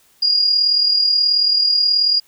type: tone with amplitude modulation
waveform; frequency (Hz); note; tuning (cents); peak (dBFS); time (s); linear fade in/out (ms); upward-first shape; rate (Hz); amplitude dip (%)
sine; 4849; D#8; -45; -10; 0.22-2.2; 10; sine; 38.5; 50
effects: white hiss -55 dBFS RMS until 2.27 s